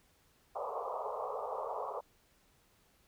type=band-pass noise; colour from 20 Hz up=pink; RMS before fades=-39 dBFS; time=0.55-2.01 s; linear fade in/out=10 ms; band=430 to 1200 Hz; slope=96 dB/octave; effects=pink hiss -69 dBFS RMS until 3.07 s